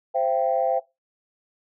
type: chord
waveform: sine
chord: C major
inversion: none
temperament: equal with one note detuned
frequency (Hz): 523.3 / 675.1 / 784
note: C5 / E5 / G5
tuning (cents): 0 / +41 / 0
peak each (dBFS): -24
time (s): 0.14-0.8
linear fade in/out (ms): 20
effects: noise-tail reverb RT60 0.2 s tail -17 dB re dry + tanh soft clip ceiling -10 dBFS